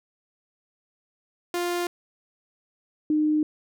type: tone pair in turn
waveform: sawtooth / sine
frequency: 350.4 / 305 Hz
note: F4 / D#4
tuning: +6 / -34 cents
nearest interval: major second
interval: 240 cents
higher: first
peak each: -21 / -19 dBFS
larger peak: second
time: 1.54-1.87 / 3.1-3.43 s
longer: neither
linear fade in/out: 2 ms
effects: none